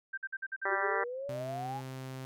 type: tone bursts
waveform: sine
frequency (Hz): 1568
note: G6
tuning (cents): 0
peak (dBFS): -34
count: 9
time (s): 0.13-0.952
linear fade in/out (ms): 10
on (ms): 46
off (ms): 51
type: harmonic tone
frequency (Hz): 196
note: G3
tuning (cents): 0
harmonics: 2 / 3 / 4 / 5 / 6 / 7 / 8 / 9 / 10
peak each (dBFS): -38 / -38 / -38 / -38 / -38 / -38 / -38 / -38 / -38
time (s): 0.65-1.04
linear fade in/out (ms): 5
type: exponential sweep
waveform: sine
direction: up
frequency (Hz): 360 to 855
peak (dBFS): -36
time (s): 0.68-1.82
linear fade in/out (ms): 50
type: tone with pitch glide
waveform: sawtooth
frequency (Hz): 130 to 131.13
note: C3 to C3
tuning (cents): -11 to +4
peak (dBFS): -36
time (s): 1.29-2.25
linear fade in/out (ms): 0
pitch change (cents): +15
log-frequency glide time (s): 1.51-1.65
effects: none